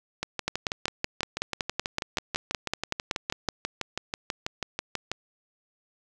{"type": "two click trains", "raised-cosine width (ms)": 0.2, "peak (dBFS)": [-12, -9], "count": [31, 17], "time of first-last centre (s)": [[0.23, 5.116], [0.48, 3.488]], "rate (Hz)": [6.14, 5.32], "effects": []}